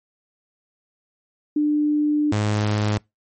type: tone pair in turn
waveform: sine / sawtooth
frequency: 298.1 / 105.39 Hz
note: D4 / G#2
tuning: +26 / +26 cents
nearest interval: octave + tritone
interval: 1800 cents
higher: first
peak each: -16 / -15 dBFS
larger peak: second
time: 1.56-2.32 / 2.32-2.98 s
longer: first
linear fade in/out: 5 ms
effects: noise-tail reverb RT60 0.2 s tail -25 dB re dry + MP3 32 kbps